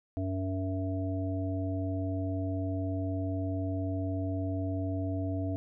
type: harmonic tone with a mistuned harmonic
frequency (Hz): 94.4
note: F#2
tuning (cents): +35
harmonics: 1 / 3 / 5 / 7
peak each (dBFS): -32 / -34 / -46 / -39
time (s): 0.17-5.56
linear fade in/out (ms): 0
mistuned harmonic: 5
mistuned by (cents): -20
effects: none